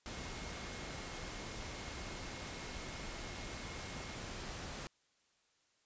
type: tone in noise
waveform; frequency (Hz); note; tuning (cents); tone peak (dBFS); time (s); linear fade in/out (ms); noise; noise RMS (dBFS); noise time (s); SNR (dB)
sine; 2157; C#7; -48; -56; 0.11-4.15; 0; pink; -45; 0.06-4.87; -14
effects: white hiss -75 dBFS RMS until 5.85 s + resampled to 16000 Hz